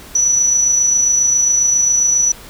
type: tone with amplitude modulation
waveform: sine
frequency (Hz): 5920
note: F#8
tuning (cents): 0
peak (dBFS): -9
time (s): 0.15-2.32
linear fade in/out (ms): 5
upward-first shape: sine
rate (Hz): 27.4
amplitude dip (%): 35
effects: pink hiss -37 dBFS RMS until 2.49 s